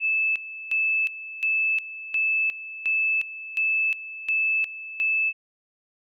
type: tone with tremolo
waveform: sine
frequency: 2621 Hz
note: E7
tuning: 11 cents flat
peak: -20 dBFS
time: 0-5.33 s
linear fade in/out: 50 ms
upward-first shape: square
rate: 1.4 Hz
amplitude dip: 80%
effects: none